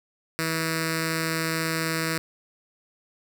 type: tone with notch filter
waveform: 5% pulse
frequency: 161.9 Hz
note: E3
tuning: 31 cents flat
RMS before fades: -27 dBFS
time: 0.39-2.18 s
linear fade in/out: 0 ms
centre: 820 Hz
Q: 0.88
effects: none